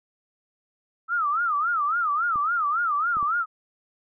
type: tone with vibrato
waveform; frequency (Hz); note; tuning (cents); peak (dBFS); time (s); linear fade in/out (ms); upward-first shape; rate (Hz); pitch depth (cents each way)
sine; 1282; E6; -49; -21; 1.08-3.46; 50; sine; 3.6; 190
type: clicks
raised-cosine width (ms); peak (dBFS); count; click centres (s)
3; -28; 3; 2.358 / 3.169 / 3.228
effects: none